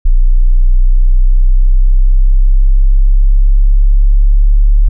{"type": "exponential sweep", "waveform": "sine", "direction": "up", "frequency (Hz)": [30.14, 36], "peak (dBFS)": -3, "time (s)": [0.05, 4.89], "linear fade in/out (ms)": 10, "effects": []}